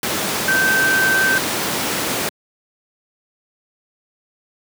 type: tone in noise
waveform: sine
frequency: 1552 Hz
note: G6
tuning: 18 cents flat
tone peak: -14 dBFS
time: 0.48-1.38 s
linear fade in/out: 2 ms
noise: pink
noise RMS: -20 dBFS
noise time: 0.03-2.29 s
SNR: +3 dB
effects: high-pass 200 Hz 12 dB/octave